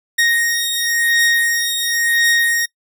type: beating tone pair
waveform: sawtooth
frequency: 1864.7 / 1865.65 Hz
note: A#6 / A#6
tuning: 0 / +1 cents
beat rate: 0.95 Hz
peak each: -15 / -13 dBFS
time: 0.18-2.66 s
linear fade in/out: 10 ms
effects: noise-tail reverb RT60 0.1 s tail -24 dB re dry